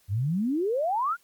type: exponential sweep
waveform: sine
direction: up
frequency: 90.6 to 1480 Hz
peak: -23 dBFS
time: 0.08-1.17 s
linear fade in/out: 50 ms
effects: white hiss -63 dBFS RMS until 1.23 s + MP3 96 kbps